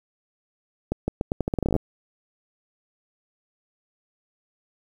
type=accelerating click train; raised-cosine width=2 ms; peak=-10 dBFS; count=16; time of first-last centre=0.92-1.764 s; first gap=160 ms; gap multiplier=0.82; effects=8-bit